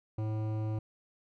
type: tone with hard clipping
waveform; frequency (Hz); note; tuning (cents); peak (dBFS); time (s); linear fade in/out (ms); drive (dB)
triangle; 108.6; A2; -22; -33; 0.18-0.79; 5; 18
effects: none